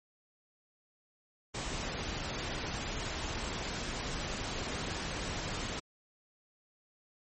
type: noise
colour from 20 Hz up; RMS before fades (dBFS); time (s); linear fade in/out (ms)
pink; -37; 1.54-5.8; 10
effects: MP3 32 kbps